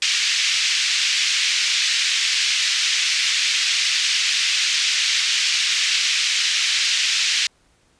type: band-pass noise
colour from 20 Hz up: pink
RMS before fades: -20 dBFS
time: 0.02-7.47 s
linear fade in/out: 2 ms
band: 2200 to 6200 Hz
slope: 24 dB/octave
effects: pink hiss -60 dBFS RMS until 7.99 s + resampled to 22050 Hz